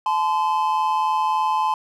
triangle tone pair together, 863.6 / 1027 Hz, A5 / C6, -33 / -33 cents, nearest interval minor third, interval 300 cents, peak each -19 dBFS, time 0.06-1.74 s, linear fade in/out 2 ms, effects none

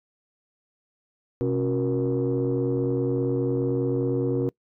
sine tone cluster, 128 / 276.5 / 366.2 / 471.2 Hz, C3 / C#4 / F#4 / A#4, -38 / -4 / -18 / +19 cents, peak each -26 dBFS, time 1.41-4.49 s, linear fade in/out 0 ms, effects noise-tail reverb RT60 0.1 s tail -25 dB re dry + tanh soft clip ceiling -16 dBFS

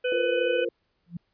harmonic tone, 500 Hz, B4, 21 cents sharp, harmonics 1 / 3 / 5 / 6, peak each -24 / -33 / -34 / -37 dBFS, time 0.04-0.65 s, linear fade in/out 10 ms
sine chord, F suspended fourth, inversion none, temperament equal, 349.2 / 466.2 / 523.3 Hz, F4 / Bb4 / C5, 0 / 0 / 0 cents, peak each -31 / -29 / -34 dBFS, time 0.12-0.69 s, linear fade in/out 2 ms
sine tone with exponential growth, 171.8 Hz, F3, 28 cents flat, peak -28 dBFS, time 1.06-1.17 s, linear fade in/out 5 ms, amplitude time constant 23 ms
effects pink hiss -73 dBFS RMS until 1.33 s + resampled to 11025 Hz

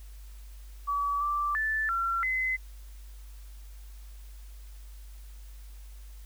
sine tone with pitch steps, 1143 / 1171 / 1755 / 1362 / 2041 Hz, D6 / D6 / A6 / F6 / C7, -47 / -5 / -5 / -44 / -44 cents, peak -26 dBFS, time 0.87-2.57 s, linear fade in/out 20 ms, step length 340 ms, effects added 50 Hz sine -43 dBFS peak until 6.25 s + white hiss -59 dBFS RMS until 6.25 s

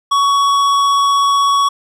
triangle tone with tanh clipping, 1121 Hz, C#6, 19 cents sharp, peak -12 dBFS, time 0.11-1.69 s, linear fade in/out 10 ms, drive 18 dB, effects none

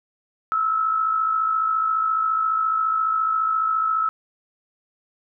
sine tone pair together, 1300 / 1354.5 Hz, E6 / E6, -24 / +47 cents, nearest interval minor second, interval 71 cents, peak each -19 / -28 dBFS, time 0.52-4.09 s, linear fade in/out 0 ms, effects none

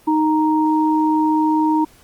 sine tone pair together, 311.1 / 932.3 Hz, D#4 / A#5, 0 / 0 cents, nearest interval octave + perfect fifth, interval 1900 cents, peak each -15 / -18 dBFS, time 0.07-1.85 s, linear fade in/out 10 ms, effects pink hiss -50 dBFS RMS until 2.03 s + Opus 32 kbps

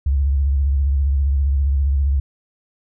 sine tone with vibrato, 69.3 Hz, C#2, in tune, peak -14 dBFS, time 0.06-2.2 s, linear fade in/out 5 ms, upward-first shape sine, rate 15 Hz, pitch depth 92 cents each way, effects none

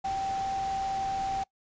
sine tone in noise, 777 Hz, G5, 16 cents flat, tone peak -28 dBFS, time 0.04-1.44 s, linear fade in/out 10 ms, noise pink, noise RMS -42 dBFS, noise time 0.04-1.44 s, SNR +11 dB, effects noise-tail reverb RT60 0.1 s tail -21 dB re dry + resampled to 16000 Hz

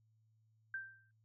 sine tone with exponential decay, 1568 Hz, G6, in tune, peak -37 dBFS, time 0.74-1.11 s, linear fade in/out 2 ms, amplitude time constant 79 ms, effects noise-tail reverb RT60 0.2 s tail -18 dB re dry + added 110 Hz sine -70 dBFS peak until 1.24 s

